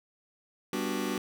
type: chord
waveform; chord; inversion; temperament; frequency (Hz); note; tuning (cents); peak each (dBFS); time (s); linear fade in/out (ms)
sawtooth; G major seventh; none; just; 196 / 245 / 294 / 367.5; G3 / B3 / D4 / F#4; 0 / -14 / +2 / -12; -31; 0.73-1.18; 2
effects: none